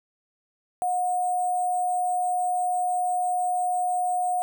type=tone with sample-and-hold; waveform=sine; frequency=723 Hz; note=F#5; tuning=40 cents flat; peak=-22 dBFS; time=0.82-4.42 s; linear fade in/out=0 ms; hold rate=8820 Hz; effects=none